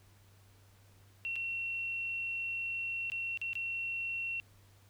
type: tone with dropouts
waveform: sine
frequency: 2723 Hz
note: F7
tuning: 44 cents flat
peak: -34 dBFS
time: 1.25-4.4 s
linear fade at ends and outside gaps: 0 ms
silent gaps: 1.357-1.362 / 3.1-3.119 / 3.374-3.415 / 3.532-3.554 s
effects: added 98 Hz sine -60 dBFS peak until 4.89 s + pink hiss -66 dBFS RMS until 4.89 s